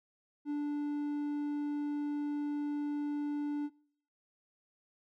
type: tone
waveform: triangle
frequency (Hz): 292.5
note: D4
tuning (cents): -7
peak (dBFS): -30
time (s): 0.45-3.7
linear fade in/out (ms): 50
effects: noise-tail reverb RT60 0.6 s tail -24 dB re dry